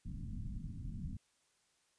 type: low-pass noise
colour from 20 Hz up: pink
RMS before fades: -43 dBFS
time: 0.05-1.17 s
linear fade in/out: 5 ms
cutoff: 240 Hz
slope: 48 dB/octave
effects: white hiss -75 dBFS RMS until 1.98 s + resampled to 22050 Hz